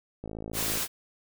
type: click train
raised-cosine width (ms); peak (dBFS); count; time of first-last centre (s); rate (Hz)
2; -24; 30; 0.24-0.774; 54.3
type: noise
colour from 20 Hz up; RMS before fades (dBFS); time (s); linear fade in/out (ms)
white; -30; 0.53-0.88; 50
effects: none